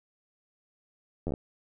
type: slowing click train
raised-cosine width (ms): 2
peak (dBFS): -19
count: 6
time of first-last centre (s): 1.27-1.339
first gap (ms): 11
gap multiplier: 1.11
effects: none